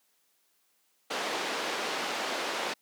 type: band-pass noise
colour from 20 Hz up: pink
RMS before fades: -33 dBFS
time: 1.1-2.74 s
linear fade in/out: 10 ms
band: 390 to 4700 Hz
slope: 12 dB/octave
effects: white hiss -71 dBFS RMS until 2.81 s + high-pass 200 Hz 12 dB/octave